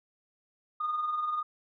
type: tone pair together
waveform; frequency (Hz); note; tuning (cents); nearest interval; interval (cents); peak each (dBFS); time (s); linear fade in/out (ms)
sine; 1206 / 1226.4; D6 / D#6; +46 / -25; unison; 29; -37 / -28; 0.8-1.43; 10
effects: tanh soft clip ceiling -24 dBFS